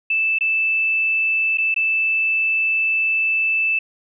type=tone with dropouts; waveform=sine; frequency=2637 Hz; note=E7; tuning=in tune; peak=-16 dBFS; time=0.1-3.79 s; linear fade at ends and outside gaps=5 ms; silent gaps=0.387-0.408 / 1.574-1.582 / 1.743-1.762 s; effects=none